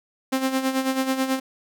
sawtooth tone with tremolo, 263.9 Hz, C4, 15 cents sharp, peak -15 dBFS, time 0.32-1.4 s, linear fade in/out 10 ms, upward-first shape sine, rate 9.2 Hz, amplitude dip 65%, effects none

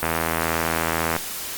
click train, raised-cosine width 0.5 ms, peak -6 dBFS, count 94, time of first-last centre 0.03-1.164 s, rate 82 Hz, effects white hiss -31 dBFS RMS until 1.57 s + Opus 32 kbps

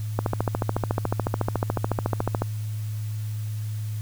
click train, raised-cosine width 1 ms, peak -9 dBFS, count 32, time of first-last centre 0.19-2.42 s, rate 13.9 Hz, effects added 107 Hz sine -27 dBFS peak until 4.01 s + white hiss -48 dBFS RMS until 4.01 s

